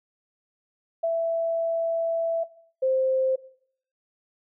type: tone pair in turn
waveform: sine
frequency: 663 / 523.9 Hz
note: E5 / C5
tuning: +10 / +2 cents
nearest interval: major third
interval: 408 cents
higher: first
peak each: -21 / -20 dBFS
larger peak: second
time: 1.03-2.44 / 2.82-3.36 s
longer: first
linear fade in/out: 10 ms
effects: noise-tail reverb RT60 0.6 s tail -19 dB re dry